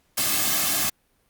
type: noise with comb filter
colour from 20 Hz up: white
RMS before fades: -23 dBFS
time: 0.17-0.9 s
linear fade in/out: 10 ms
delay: 2.1 ms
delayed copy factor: -0.75
effects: pink hiss -66 dBFS RMS until 1.29 s + Opus 48 kbps